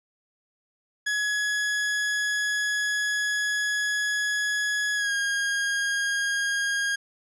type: tone with pitch glide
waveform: 40% pulse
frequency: 1683 to 1626.6 Hz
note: G#6 to G#6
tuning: +23 to -36 cents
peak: -23 dBFS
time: 1.06-6.96 s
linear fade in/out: 10 ms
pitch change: -59 cents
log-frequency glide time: 4.95-5.13 s
effects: resampled to 22050 Hz + 10-bit